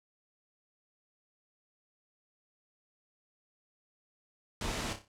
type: noise with echo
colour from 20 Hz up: pink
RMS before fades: -36 dBFS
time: 4.61-4.93 s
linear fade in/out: 2 ms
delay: 30 ms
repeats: 5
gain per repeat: -7 dB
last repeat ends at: 5.08 s
effects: low-pass 8000 Hz 12 dB/octave